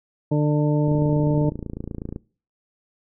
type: harmonic tone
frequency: 149 Hz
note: D3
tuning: 25 cents sharp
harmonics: 1 / 2 / 3 / 4 / 6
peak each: -19 / -22 / -27 / -28 / -34 dBFS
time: 0.31-1.5 s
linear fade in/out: 10 ms
type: click train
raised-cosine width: 3 ms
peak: -18 dBFS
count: 37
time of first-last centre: 0.88-2.161 s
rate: 28.1 Hz
effects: noise-tail reverb RT60 0.4 s tail -22 dB re dry